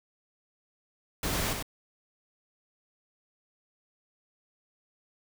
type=noise with echo; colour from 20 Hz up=pink; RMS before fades=-31 dBFS; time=1.23-1.53 s; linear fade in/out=2 ms; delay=96 ms; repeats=1; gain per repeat=-4 dB; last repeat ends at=1.626 s; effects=none